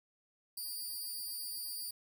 10% pulse tone with amplitude modulation, 4723 Hz, D8, 9 cents sharp, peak -29 dBFS, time 0.57-1.91 s, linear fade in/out 5 ms, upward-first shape sine, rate 236 Hz, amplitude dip 80%, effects none

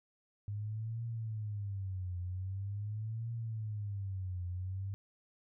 sine tone with vibrato, 101.7 Hz, G#2, 36 cents flat, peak -36 dBFS, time 0.48-4.94 s, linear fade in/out 0 ms, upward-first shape triangle, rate 0.44 Hz, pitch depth 240 cents each way, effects none

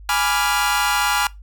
sawtooth chord, G# diminished seventh, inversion none, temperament equal, 830.6 / 987.8 / 1174.7 / 1396.9 Hz, G#5 / B5 / D6 / F6, 0 / 0 / 0 / 0 cents, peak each -18 / -20 / -22 / -18 dBFS, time 0.09-1.27 s, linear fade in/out 2 ms, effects noise-tail reverb RT60 0.2 s tail -21 dB re dry + added 50 Hz sine -37 dBFS peak until 1.42 s

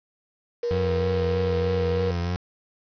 sine tone, 476.4 Hz, A#4, 38 cents sharp, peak -23 dBFS, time 0.63-2.11 s, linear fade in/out 5 ms
30% pulse tone with vibrato, 88 Hz, F2, 14 cents sharp, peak -22 dBFS, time 0.71-2.36 s, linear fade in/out 0 ms, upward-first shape triangle, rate 3.2 Hz, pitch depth 46 cents each way
effects resampled to 11025 Hz + 7-bit

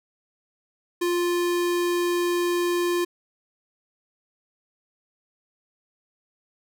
square tone, 350 Hz, F4, 4 cents sharp, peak -22 dBFS, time 1.01-3.05 s, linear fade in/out 10 ms, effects none

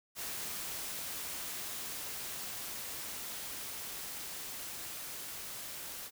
white noise with level ramp, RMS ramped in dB -40 to -44 dBFS, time 0.15-6.11 s, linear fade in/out 50 ms, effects none

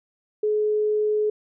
sine tone, 424.4 Hz, G#4, 38 cents sharp, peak -19 dBFS, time 0.43-1.3 s, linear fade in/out 5 ms, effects none

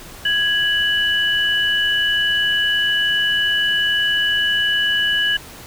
sine tone pair together, 1661.2 / 2960 Hz, G#6 / F#7, 0 / 0 cents, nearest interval minor seventh, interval 1000 cents, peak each -18 dBFS, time 0.25-5.37 s, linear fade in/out 5 ms, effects pink hiss -38 dBFS RMS until 5.66 s

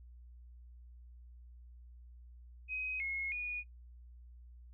sine tone with pitch steps, 2522 / 2167 / 2456 Hz, D#7 / C#7 / D#7, +23 / -40 / -23 cents, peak -35 dBFS, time 2.68-3.64 s, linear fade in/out 50 ms, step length 320 ms, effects noise-tail reverb RT60 0.1 s tail -19 dB re dry + added 60 Hz sine -52 dBFS peak until 4.73 s

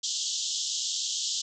white band-pass noise, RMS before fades -31 dBFS, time 0.03-1.42 s, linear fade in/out 10 ms, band 3000 to 7400 Hz, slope 96 dB/octave, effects none

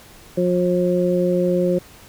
harmonic tone, 178.8 Hz, F3, 41 cents sharp, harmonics 1 / 2 / 3, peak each -20 / -20 / -20 dBFS, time 0.37-1.79 s, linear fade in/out 10 ms, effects pink hiss -45 dBFS RMS until 2.08 s

